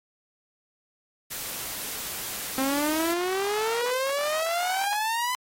white noise, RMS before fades -34 dBFS, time 1.3-3.14 s, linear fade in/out 20 ms
sawtooth exponential sweep, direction up, 261.7 to 1017 Hz, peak -21 dBFS, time 2.58-5.35 s, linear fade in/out 0 ms
effects AAC 48 kbps

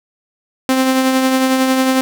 sawtooth tone with tremolo, 261.6 Hz, C4, in tune, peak -6 dBFS, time 0.69-2.01 s, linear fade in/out 0 ms, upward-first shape triangle, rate 11 Hz, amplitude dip 40%, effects none

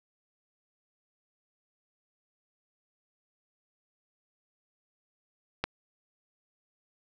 click, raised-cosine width 0.3 ms, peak -12 dBFS, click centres 5.64 s, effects none

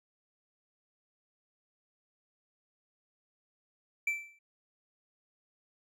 triangle tone with exponential decay, 2332 Hz, D7, 13 cents flat, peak -24 dBFS, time 4.07-4.39 s, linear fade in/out 5 ms, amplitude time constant 69 ms, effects none

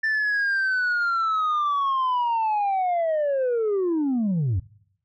sine linear sweep, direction down, 1780 to 82 Hz, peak -18 dBFS, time 0.03-4.6 s, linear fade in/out 10 ms, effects noise-tail reverb RT60 0.7 s tail -23 dB re dry + tanh soft clip ceiling -19 dBFS

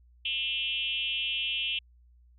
sine tone with frequency modulation, 2960 Hz, F#7, in tune, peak -28 dBFS, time 0.25-1.79 s, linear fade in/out 5 ms, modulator 272 Hz, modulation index 1.4, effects added 60 Hz sine -56 dBFS peak until 2.38 s

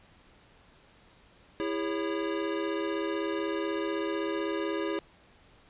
square chord, C# minor, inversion first, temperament equal with one note detuned, 329.6 / 405.6 / 554.4 Hz, E4 / G#4 / C#5, 0 / -41 / 0 cents, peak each -33 / -34 / -38 dBFS, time 1.6-4.99 s, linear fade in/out 0 ms, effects pink hiss -59 dBFS RMS until 5.69 s + resampled to 8000 Hz

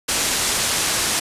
white low-pass noise, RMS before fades -21 dBFS, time 0.08-1.2 s, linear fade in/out 10 ms, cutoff 9900 Hz, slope 24 dB/octave, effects resampled to 32000 Hz

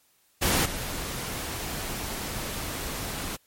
pink noise with level steps, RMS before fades -23 / -33 dBFS, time 0.41-3.37 s, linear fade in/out 20 ms, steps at 0.65 s, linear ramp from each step 10 ms, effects white hiss -65 dBFS RMS until 3.46 s + MP3 64 kbps

